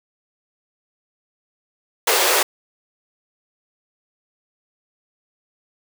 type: high-pass noise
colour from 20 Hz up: pink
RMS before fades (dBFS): -17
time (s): 2.07-2.43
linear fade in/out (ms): 5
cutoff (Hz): 380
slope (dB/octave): 48
effects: none